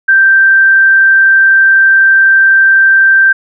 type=tone; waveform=sine; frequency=1568 Hz; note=G6; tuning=in tune; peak=-3 dBFS; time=0.08-3.33 s; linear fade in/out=10 ms; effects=none